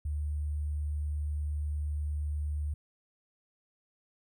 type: tone with sample-and-hold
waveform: sine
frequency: 74.3 Hz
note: D2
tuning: 21 cents sharp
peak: -30 dBFS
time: 0.05-2.74 s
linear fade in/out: 5 ms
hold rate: 8820 Hz
effects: none